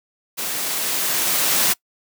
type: noise with level ramp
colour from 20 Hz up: white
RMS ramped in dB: -26 to -17 dBFS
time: 0.37-1.74 s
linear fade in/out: 20 ms
effects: noise-tail reverb RT60 0.1 s tail -23 dB re dry + high-pass 150 Hz 12 dB/octave